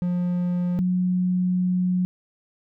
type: tone pair in turn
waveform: triangle / sine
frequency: 177.4 / 181.65 Hz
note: F3 / F#3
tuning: +27 / -32 cents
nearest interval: unison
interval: 41 cents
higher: second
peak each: -19 dBFS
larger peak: neither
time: 0.02-0.79 / 0.79-2.05 s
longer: second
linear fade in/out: 0 ms
effects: none